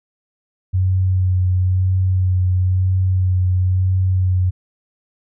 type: tone with vibrato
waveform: sine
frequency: 92.5 Hz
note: F#2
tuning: in tune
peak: -13 dBFS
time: 0.73-4.51 s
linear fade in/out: 20 ms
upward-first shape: sine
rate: 1 Hz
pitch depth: 18 cents each way
effects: none

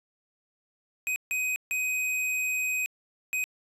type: tone bursts at uneven times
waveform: square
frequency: 2512 Hz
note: D#7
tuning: 16 cents sharp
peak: -27 dBFS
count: 4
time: 1.07-1.16 / 1.31-1.56 / 1.71-2.86 / 3.33-3.44 s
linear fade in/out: 0 ms
effects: resampled to 32000 Hz

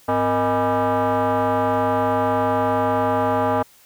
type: tone with frequency modulation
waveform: sine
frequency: 103.4 Hz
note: G#2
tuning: 7 cents flat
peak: -15 dBFS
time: 0.08-3.63 s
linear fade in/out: 10 ms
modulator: 362 Hz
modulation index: 2.9
effects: tanh soft clip ceiling -14 dBFS + white hiss -52 dBFS RMS until 3.85 s

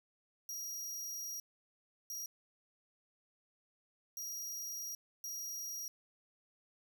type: tone bursts at uneven times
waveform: sawtooth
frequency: 5710 Hz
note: F8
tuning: 37 cents sharp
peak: -38 dBFS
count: 4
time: 0.49-1.4 / 2.1-2.26 / 4.17-4.95 / 5.24-5.88 s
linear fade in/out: 2 ms
effects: none

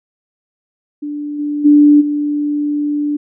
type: tone with level steps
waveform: sine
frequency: 293.7 Hz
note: D4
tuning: in tune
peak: -20 / -16 / -4 / -14 dBFS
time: 1.02-3.17 s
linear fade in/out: 10 ms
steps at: 1.38 / 1.64 / 2 s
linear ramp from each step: 20 ms
effects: none

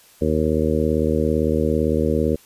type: harmonic tone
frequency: 77.78 Hz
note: D#2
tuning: in tune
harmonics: 1 / 2 / 3 / 4 / 5 / 6 / 7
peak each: -24 / -26 / -23 / -25 / -25 / -23 / -27 dBFS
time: 0.21-2.36 s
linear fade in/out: 10 ms
effects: white hiss -51 dBFS RMS until 2.45 s + resampled to 32000 Hz

